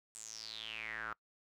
square tone with band-pass filter sweep, 55.4 Hz, A1, 13 cents sharp, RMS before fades -45 dBFS, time 0.15-1.13 s, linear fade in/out 0 ms, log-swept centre 8200 to 1300 Hz, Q 8.1, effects noise-tail reverb RT60 0.1 s tail -24 dB re dry

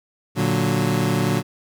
25% pulse chord, Bb augmented, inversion none, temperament equal, 116.54 / 146.83 / 185 Hz, Bb2 / D3 / F#3, 0 / 0 / 0 cents, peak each -19 dBFS, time 0.35-1.43 s, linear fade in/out 50 ms, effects none

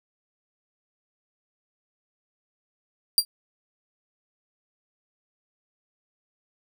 sawtooth tone with exponential decay, 4738 Hz, D8, 14 cents sharp, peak -8 dBFS, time 3.18-3.25 s, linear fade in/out 1 ms, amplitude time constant 15 ms, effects none

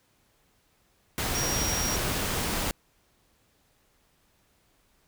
sine tone in noise, 5650 Hz, F8, 19 cents sharp, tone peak -30 dBFS, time 1.35-1.96 s, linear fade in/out 0 ms, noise pink, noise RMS -29 dBFS, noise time 1.18-2.71 s, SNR -4 dB, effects pink hiss -67 dBFS RMS until 5.07 s

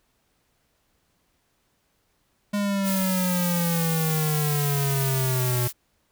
square exponential sweep, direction down, 205.9 to 121.7 Hz, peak -23 dBFS, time 2.53-5.68 s, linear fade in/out 10 ms
blue noise, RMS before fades -30 dBFS, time 2.83-5.73 s, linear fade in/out 50 ms
effects pink hiss -69 dBFS RMS until 6.11 s

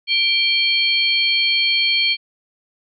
sine tone cluster, 2342 / 3187 / 4375 Hz, D7 / G7 / C#8, -5 / +28 / -24 cents, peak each -19 dBFS, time 0.07-2.17 s, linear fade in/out 50 ms, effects none

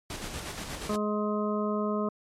pink noise with tremolo, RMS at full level -36 dBFS, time 0.1-0.96 s, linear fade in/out 2 ms, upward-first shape square, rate 8.4 Hz, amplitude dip 35%
harmonic tone, 210 Hz, G#3, 19 cents sharp, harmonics 1 / 2 / 3 / 5 / 6, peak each -29 / -32 / -34 / -36 / -37 dBFS, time 0.89-2.09 s, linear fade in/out 5 ms
effects low-pass 10000 Hz 12 dB/octave + MP3 64 kbps

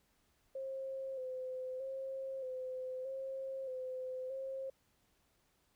sine tone with vibrato, 523.3 Hz, C5, in tune, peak -39 dBFS, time 0.55-4.7 s, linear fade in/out 5 ms, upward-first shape square, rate 0.8 Hz, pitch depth 34 cents each way, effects pink hiss -75 dBFS RMS until 5.75 s

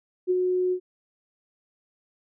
sine tone with ADSR envelope, 365.2 Hz, F#4, 23 cents flat, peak -18 dBFS, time 0.27-0.8 s, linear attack 34 ms, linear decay 34 ms, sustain -3 dB, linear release 78 ms, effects none

